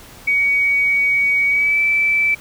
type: tone with pitch glide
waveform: sine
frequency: 2252 to 2319 Hz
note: C#7 to D7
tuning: +27 to -22 cents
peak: -13 dBFS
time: 0.27-2.35 s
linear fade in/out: 10 ms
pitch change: +51 cents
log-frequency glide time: 1.48-1.8 s
effects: pink hiss -41 dBFS RMS until 2.4 s